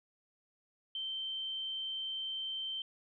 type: tone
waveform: sine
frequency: 3115 Hz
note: G7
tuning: 12 cents flat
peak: -36 dBFS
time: 0.95-2.82 s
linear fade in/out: 2 ms
effects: none